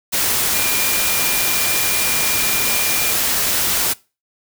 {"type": "tone in noise", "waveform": "sine", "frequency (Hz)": 2400, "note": "D7", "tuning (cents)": 37, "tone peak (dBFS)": -25, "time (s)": [0.53, 3.13], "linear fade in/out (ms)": 20, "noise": "white", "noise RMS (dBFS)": -18, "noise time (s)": [0.12, 3.94], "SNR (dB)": -10, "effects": ["noise-tail reverb RT60 0.3 s tail -22 dB re dry"]}